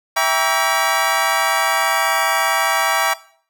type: chord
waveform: 25% pulse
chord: E diminished seventh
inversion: none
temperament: just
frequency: 659.3 / 791.1 / 949.3 / 1139.2 Hz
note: E5 / G5 / Bb5 / Db6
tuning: 0 / +16 / +31 / +47 cents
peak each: -17 dBFS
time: 0.16-3.14 s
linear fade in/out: 10 ms
effects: noise-tail reverb RT60 0.5 s tail -18 dB re dry